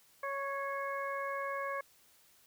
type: harmonic tone with a mistuned harmonic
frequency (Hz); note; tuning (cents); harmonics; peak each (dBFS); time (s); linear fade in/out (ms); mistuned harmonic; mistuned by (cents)
554.4; C#5; 0; 1 / 2 / 3 / 4; -39 / -38 / -42 / -46; 0.23-1.81; 5; 4; -29
effects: white hiss -65 dBFS RMS until 2.46 s